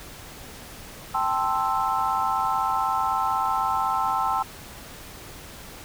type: chord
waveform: sine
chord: A minor seventh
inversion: third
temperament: equal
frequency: 784 / 880 / 1046.5 / 1318.5 Hz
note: G5 / A5 / C6 / E6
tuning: 0 / 0 / 0 / 0 cents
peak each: -27 dBFS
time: 1.14-4.43 s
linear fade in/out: 10 ms
effects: pink hiss -42 dBFS RMS until 5.84 s